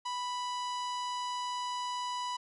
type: harmonic tone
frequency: 987.8 Hz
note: B5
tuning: in tune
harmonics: 1 / 2 / 3 / 4 / 5 / 6 / 7 / 8 / 10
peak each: -34 / -50 / -44 / -48 / -48 / -54 / -52 / -58 / -58 dBFS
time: 0.05-2.37 s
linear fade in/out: 10 ms
effects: none